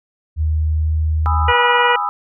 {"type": "tone with pitch glide", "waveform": "sine", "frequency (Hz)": [77.9, 78.35], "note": ["D#2", "D#2"], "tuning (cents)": [3, 13], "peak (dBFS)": -14, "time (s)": [0.36, 1.53], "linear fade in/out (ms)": 50, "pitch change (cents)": 10, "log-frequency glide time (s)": [0.75, 0.91]}
{"type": "chord", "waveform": "sine", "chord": "E major seventh", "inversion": "first", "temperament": "just", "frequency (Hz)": [824.1, 988.9, 1236.1, 1318.5], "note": ["G#5", "B5", "D#6", "E6"], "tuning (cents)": [-14, 2, -12, 0], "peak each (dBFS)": -23, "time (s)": [1.26, 2.09], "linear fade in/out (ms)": 0}
{"type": "harmonic tone", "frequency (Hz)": 484.6, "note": "B4", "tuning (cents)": -33, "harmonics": [1, 2, 3, 4, 5, 6], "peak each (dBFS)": [-19, -16, -19, -20, -23, -23], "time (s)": [1.48, 1.96], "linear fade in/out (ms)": 5}
{"effects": []}